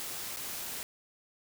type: noise with dropouts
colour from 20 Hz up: white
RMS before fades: -39 dBFS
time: 0-0.83 s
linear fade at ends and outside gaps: 0 ms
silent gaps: 0.362-0.37 s
effects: none